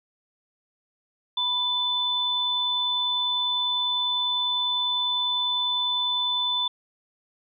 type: tone pair together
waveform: sine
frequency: 985 / 3510 Hz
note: B5 / A7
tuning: -5 / -5 cents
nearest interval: octave + minor seventh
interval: 2200 cents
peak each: -30 / -23 dBFS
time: 1.37-6.68 s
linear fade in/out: 5 ms
effects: none